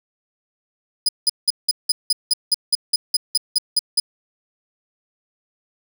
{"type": "tone bursts", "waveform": "35% pulse", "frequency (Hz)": 4978, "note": "D#8", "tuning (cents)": 0, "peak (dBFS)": -12, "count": 15, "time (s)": [1.06, 4], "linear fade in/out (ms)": 5, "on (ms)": 28, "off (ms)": 180, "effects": []}